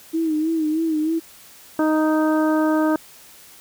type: tone with vibrato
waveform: sine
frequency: 316.6 Hz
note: D#4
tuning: 30 cents sharp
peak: -18 dBFS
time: 0.13-1.2 s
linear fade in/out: 20 ms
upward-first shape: sine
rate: 3.2 Hz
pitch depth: 65 cents each way
type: harmonic tone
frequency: 311.1 Hz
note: D#4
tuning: in tune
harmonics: 1 / 2 / 3 / 4 / 5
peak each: -17 / -23 / -27 / -29 / -31 dBFS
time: 1.79-2.96 s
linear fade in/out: 2 ms
effects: white hiss -46 dBFS RMS until 3.6 s